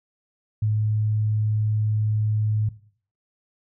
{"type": "tone", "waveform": "sine", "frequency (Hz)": 107.3, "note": "A2", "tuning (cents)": -43, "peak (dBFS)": -19, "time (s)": [0.62, 2.69], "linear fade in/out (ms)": 5, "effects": ["noise-tail reverb RT60 0.5 s tail -17 dB re dry"]}